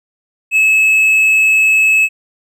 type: tone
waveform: triangle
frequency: 2590 Hz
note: E7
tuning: 31 cents flat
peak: -6 dBFS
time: 0.51-2.09 s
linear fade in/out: 50 ms
effects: none